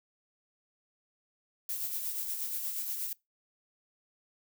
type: noise with tremolo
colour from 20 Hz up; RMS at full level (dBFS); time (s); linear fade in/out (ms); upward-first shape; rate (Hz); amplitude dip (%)
violet; -34; 1.69-3.13; 2; sine; 8.4; 40
effects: noise-tail reverb RT60 0.2 s tail -23 dB re dry